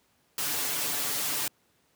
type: noise with comb filter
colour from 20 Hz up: white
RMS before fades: -30 dBFS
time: 0.38-1.48 s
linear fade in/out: 2 ms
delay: 6.9 ms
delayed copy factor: +1
effects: pink hiss -68 dBFS RMS until 1.95 s + high-pass 100 Hz 12 dB/octave